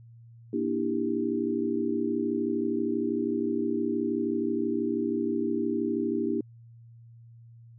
sine chord, E half-diminished seventh, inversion second, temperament just, 237.3 / 296.7 / 329.6 / 395.6 Hz, Bb3 / D4 / E4 / G4, +31 / +18 / 0 / +16 cents, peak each -31 dBFS, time 0.53-6.41 s, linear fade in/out 5 ms, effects added 116 Hz sine -48 dBFS peak until 7.78 s

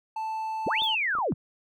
triangle tone, 880 Hz, A5, in tune, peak -27 dBFS, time 0.16-0.95 s, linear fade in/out 5 ms
sine linear two-way sweep, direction up then down, 38.89 to 3631 to 77.5 Hz, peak -24 dBFS, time 0.66-1.34 s, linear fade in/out 10 ms, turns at 0.82 s
clicks, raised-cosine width 1 ms, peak -28 dBFS, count 4, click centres 0.82 / 1.152 / 1.186 / 1.322 s
violet noise with exponential decay, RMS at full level -43 dBFS, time 0.83-0.94 s, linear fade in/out 5 ms, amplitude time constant 22 ms
effects none

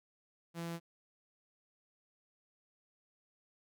sawtooth tone, 168.4 Hz, E3, 37 cents sharp, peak -35 dBFS, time 0.54-0.8 s, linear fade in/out 50 ms, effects none

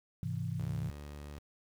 sine chord, Ab augmented, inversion none, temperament equal, 103.83 / 130.81 / 164.81 Hz, Ab2 / C3 / E3, 0 / 0 / 0 cents, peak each -38 dBFS, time 0.23-0.9 s, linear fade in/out 0 ms
sawtooth tone with pitch glide, 72.4 to 72.95 Hz, D2 to D2, -24 to -11 cents, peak -40 dBFS, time 0.59-1.39 s, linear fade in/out 5 ms, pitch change +13 cents, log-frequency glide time 0.71-1 s
effects 10-bit

